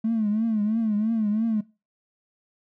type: tone with vibrato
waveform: triangle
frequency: 217.6 Hz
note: A3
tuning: 19 cents flat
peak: -17 dBFS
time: 0.04-1.61 s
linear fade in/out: 10 ms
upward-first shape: triangle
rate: 3 Hz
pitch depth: 110 cents each way
effects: noise-tail reverb RT60 0.3 s tail -24 dB re dry + tanh soft clip ceiling -18 dBFS